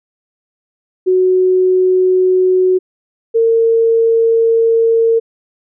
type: tone pair in turn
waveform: sine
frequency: 370 / 455.9 Hz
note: F#4 / A#4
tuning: 0 / -39 cents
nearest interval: major third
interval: 361 cents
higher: second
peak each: -8 dBFS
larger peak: neither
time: 1.06-2.79 / 3.34-5.2 s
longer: second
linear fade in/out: 20 ms
effects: none